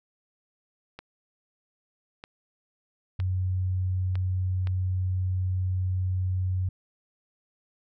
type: clicks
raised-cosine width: 0.3 ms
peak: -24 dBFS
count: 5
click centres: 0.99 / 2.239 / 3.201 / 4.155 / 4.672 s
type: tone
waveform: sine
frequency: 92.5 Hz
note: F#2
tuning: in tune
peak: -24 dBFS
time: 3.19-6.69 s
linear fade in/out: 5 ms
effects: none